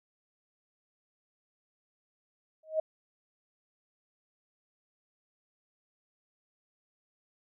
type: tone with exponential growth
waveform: sine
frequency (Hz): 630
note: D#5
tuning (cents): +21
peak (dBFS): -22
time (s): 2.63-2.8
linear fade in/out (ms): 5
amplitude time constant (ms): 36
effects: none